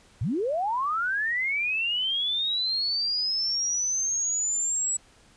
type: linear sweep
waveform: sine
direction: up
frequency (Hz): 85 to 7830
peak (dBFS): -24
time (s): 0.21-4.97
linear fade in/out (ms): 5
effects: pink hiss -57 dBFS RMS until 5.36 s + resampled to 22050 Hz